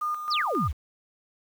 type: tone with tremolo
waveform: sine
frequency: 1216 Hz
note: D#6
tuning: 40 cents flat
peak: -25 dBFS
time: 0.01-0.68 s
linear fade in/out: 10 ms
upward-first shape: square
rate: 3.7 Hz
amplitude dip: 55%
type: exponential sweep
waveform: sine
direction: down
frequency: 5920 to 55.2 Hz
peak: -25 dBFS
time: 0.3-0.73 s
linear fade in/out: 20 ms
effects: 8-bit